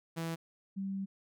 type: tone pair in turn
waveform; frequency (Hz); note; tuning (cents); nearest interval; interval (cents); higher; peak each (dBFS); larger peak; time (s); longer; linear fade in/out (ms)
sawtooth / sine; 164.81 / 194.5; E3 / G3; 0 / -13; minor third; 287; second; -31 / -34; first; 0.16-0.36 / 0.76-1.06; second; 20
effects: none